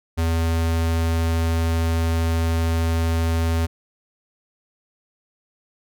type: tone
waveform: square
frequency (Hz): 82.41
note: E2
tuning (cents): 0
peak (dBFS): -19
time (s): 0.17-3.67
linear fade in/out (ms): 20
effects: none